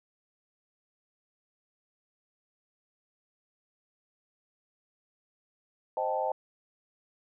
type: chord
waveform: sine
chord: A half-diminished seventh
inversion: first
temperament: equal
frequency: 523.3 / 622.3 / 784 / 880 Hz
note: C5 / Eb5 / G5 / A5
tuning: 0 / 0 / 0 / 0 cents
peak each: -33 dBFS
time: 5.97-6.32 s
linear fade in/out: 2 ms
effects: none